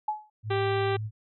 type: tone with exponential decay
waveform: sine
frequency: 852 Hz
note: G#5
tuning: 44 cents sharp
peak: -22 dBFS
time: 0.08-0.3 s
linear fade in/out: 5 ms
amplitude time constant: 46 ms
type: tone with vibrato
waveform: sine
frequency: 107.5 Hz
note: A2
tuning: 40 cents flat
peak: -30 dBFS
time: 0.43-1.11 s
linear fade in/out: 50 ms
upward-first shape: triangle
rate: 6.9 Hz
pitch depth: 11 cents each way
type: harmonic tone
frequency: 392 Hz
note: G4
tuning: in tune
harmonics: 1 / 2 / 3 / 4 / 5 / 6 / 7 / 8 / 9 / 10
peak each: -26 / -32 / -36 / -38 / -40 / -42 / -43 / -44 / -45 / -46 dBFS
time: 0.5-0.97 s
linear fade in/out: 10 ms
effects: none